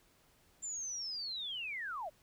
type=linear sweep; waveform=sine; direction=down; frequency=7300 to 554.4 Hz; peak=-38 dBFS; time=0.62-2.1 s; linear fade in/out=20 ms; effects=pink hiss -68 dBFS RMS until 2.22 s